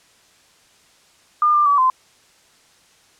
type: tone with pitch steps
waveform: sine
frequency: 1207 / 1192 / 1145 / 1032 Hz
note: D6 / D6 / D6 / C6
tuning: +47 / +25 / -44 / -24 cents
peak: -12 dBFS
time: 1.42-1.9 s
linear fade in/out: 2 ms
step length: 120 ms
effects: white hiss -54 dBFS RMS until 3.19 s + low-pass 8000 Hz 12 dB/octave